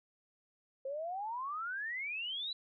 sine exponential sweep, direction up, 523.3 to 4028 Hz, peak -36 dBFS, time 0.85-2.53 s, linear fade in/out 5 ms, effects MP3 48 kbps

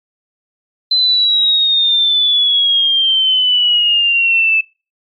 sine exponential sweep, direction down, 4070 to 2620 Hz, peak -9 dBFS, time 0.91-4.61 s, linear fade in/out 5 ms, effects noise-tail reverb RT60 0.3 s tail -23 dB re dry + MP3 96 kbps

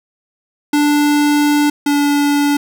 square tone pair in turn, 293.5 / 288.3 Hz, D4 / D4, -1 / -32 cents, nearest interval unison, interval 31 cents, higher first, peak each -11 / -12 dBFS, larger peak first, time 0.73-1.7 / 1.86-2.57 s, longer first, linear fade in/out 5 ms, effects none

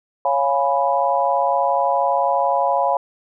sine chord, C# dominant seventh, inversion none, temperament equal, 554.4 / 698.5 / 830.6 / 987.8 Hz, C#5 / E#5 / G#5 / B5, 0 / 0 / 0 / 0 cents, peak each -21 dBFS, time 0.25-2.97 s, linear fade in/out 2 ms, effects none

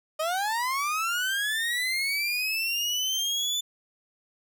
30% pulse linear sweep, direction up, 608 to 3520 Hz, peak -23 dBFS, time 0.19-3.61 s, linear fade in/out 10 ms, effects none

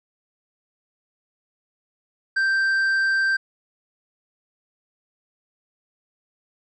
triangle tone with tanh clipping, 1568 Hz, G6, in tune, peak -19 dBFS, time 2.36-3.37 s, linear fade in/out 10 ms, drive 9 dB, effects none

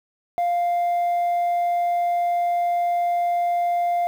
sine tone, 698.5 Hz, F5, in tune, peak -16 dBFS, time 0.38-4.07 s, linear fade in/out 0 ms, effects tanh soft clip ceiling -18 dBFS + 8-bit

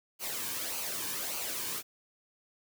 white noise with flanger, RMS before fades -36 dBFS, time 0.19-1.83 s, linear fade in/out 50 ms, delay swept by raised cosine 0.55 to 1.53 ms, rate 1.7 Hz, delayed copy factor -0.55, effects none

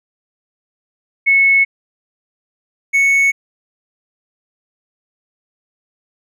sine / triangle tone pair in turn, 2199 / 2212 Hz, C#7 / C#7, -14 / -4 cents, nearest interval unison, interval 10 cents, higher second, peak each -8 / -8 dBFS, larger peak neither, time 1.26-1.65 / 2.93-3.32 s, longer neither, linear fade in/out 20 ms, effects none

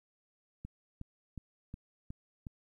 click train, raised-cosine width 5 ms, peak -30 dBFS, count 6, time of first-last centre 0.65-2.468 s, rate 2.75 Hz, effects 12-bit

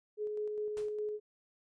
sine tone with tremolo, 422.4 Hz, G#4, 29 cents sharp, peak -33 dBFS, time 0.17-1.2 s, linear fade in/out 50 ms, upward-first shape square, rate 4.9 Hz, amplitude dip 25%
pink noise with exponential decay, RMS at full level -48 dBFS, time 0.77-0.97 s, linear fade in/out 0 ms, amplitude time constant 43 ms
effects resampled to 22050 Hz

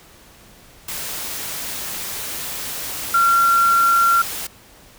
sine tone in noise, 1372 Hz, F6, 31 cents flat, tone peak -12 dBFS, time 3.14-4.22 s, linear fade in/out 5 ms, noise white, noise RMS -28 dBFS, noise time 0.88-4.47 s, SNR +13 dB, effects pink hiss -47 dBFS RMS until 4.98 s

